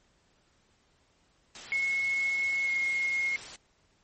white noise, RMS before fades -43 dBFS, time 1.55-3.56 s, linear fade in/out 2 ms
sine tone with pitch glide, 2180 to 2154 Hz, C#7 to C7, -29 to +50 cents, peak -26 dBFS, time 1.72-3.36 s, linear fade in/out 0 ms, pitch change -21 cents, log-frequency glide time 2.64-2.7 s
effects pink hiss -68 dBFS RMS until 4.03 s + MP3 32 kbps

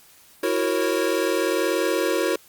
square chord, F# dominant seventh, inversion third, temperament equal with one note detuned, 329.6 / 370 / 466.2 / 547.7 Hz, E4 / F#4 / A#4 / C#5, 0 / 0 / 0 / -21 cents, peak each -27 / -26 / -27 / -27 dBFS, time 0.43-2.36 s, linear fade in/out 5 ms, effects white hiss -52 dBFS RMS until 2.48 s + Opus 48 kbps

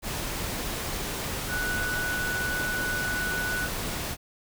sine tone in noise, 1480 Hz, F#6, in tune, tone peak -28 dBFS, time 1.48-3.69 s, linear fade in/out 50 ms, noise pink, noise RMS -32 dBFS, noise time 0.02-4.17 s, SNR +1 dB, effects none

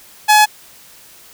sawtooth tone, 848 Hz, G#5, 36 cents sharp, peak -3 dBFS, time 0.28-0.46 s, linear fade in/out 20 ms, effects white hiss -43 dBFS RMS until 1.33 s

